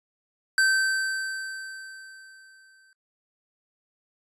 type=tone with exponential decay; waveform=square; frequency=1550 Hz; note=G6; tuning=20 cents flat; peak=-18 dBFS; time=0.58-2.93 s; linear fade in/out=1 ms; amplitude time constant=510 ms; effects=noise-tail reverb RT60 0.1 s tail -26 dB re dry + resampled to 24000 Hz